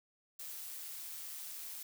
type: noise with amplitude modulation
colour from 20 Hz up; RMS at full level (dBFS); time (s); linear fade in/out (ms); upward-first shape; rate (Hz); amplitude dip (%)
blue; -44; 0.39-1.83; 5; sine; 158; 35
effects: none